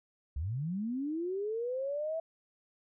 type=linear sweep; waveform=sine; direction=up; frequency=62.8 to 659.3 Hz; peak=-32 dBFS; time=0.36-2.2 s; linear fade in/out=5 ms; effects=none